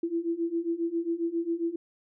sine beating tone pair, 331.5 / 338.9 Hz, E4 / E4, +10 / +48 cents, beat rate 7.4 Hz, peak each -31 / -29 dBFS, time 0.03-1.76 s, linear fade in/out 5 ms, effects none

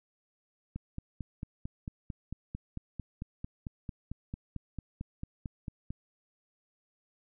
click train, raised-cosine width 5 ms, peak -25 dBFS, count 24, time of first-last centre 0.76-5.905 s, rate 4.47 Hz, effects none

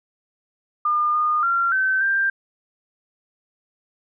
sine tone with pitch steps, 1208 / 1221 / 1376 / 1537 / 1583 Hz, D6 / D#6 / F6 / G6 / G6, +48 / -33 / -26 / -35 / +17 cents, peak -17 dBFS, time 0.85-2.3 s, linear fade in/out 5 ms, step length 290 ms, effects none

